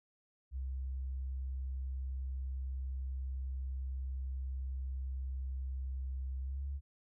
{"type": "tone with pitch glide", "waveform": "sine", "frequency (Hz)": [65.6, 69.5], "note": ["C2", "C#2"], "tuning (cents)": [5, 5], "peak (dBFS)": -36, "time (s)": [0.51, 6.81], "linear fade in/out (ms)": 50, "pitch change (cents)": 100, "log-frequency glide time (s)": [6.41, 6.67], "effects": []}